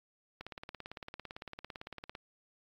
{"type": "click train", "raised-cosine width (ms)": 0.3, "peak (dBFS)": -27, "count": 32, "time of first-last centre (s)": [0.41, 2.152], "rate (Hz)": 17.8, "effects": ["AAC 64 kbps"]}